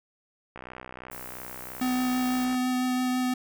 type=click train; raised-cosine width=0.5 ms; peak=-25 dBFS; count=126; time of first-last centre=0.56-2.544 s; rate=63 Hz
type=noise; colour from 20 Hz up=violet; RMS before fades=-42 dBFS; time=1.11-2.45 s; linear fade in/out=10 ms
type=tone with vibrato; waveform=square; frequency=252.8 Hz; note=B3; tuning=41 cents sharp; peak=-25 dBFS; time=1.81-3.34 s; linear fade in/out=5 ms; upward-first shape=triangle; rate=6 Hz; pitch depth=11 cents each way
effects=none